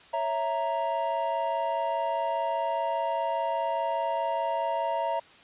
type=chord; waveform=triangle; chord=A# diminished; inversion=first; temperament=equal; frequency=554.4 / 659.3 / 932.3 Hz; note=C#5 / E5 / A#5; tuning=0 / 0 / 0 cents; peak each=-32 / -28 / -27 dBFS; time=0.13-5.2 s; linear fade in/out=10 ms; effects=white hiss -53 dBFS RMS until 5.43 s + resampled to 8000 Hz